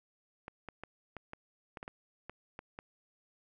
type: clicks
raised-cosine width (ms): 0.5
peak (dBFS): -28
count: 11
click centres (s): 0.481 / 0.687 / 0.836 / 1.167 / 1.334 / 1.772 / 1.829 / 1.879 / 2.296 / 2.591 / 2.789
effects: none